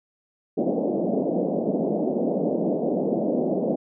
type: band-pass noise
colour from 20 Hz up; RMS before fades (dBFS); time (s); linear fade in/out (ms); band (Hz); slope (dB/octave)
pink; -24; 0.57-3.76; 10; 180 to 670; 48
effects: none